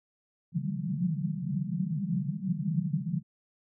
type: band-pass noise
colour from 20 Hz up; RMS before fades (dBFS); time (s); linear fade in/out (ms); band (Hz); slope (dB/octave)
pink; -31; 0.52-3.23; 50; 140 to 200; 96
effects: none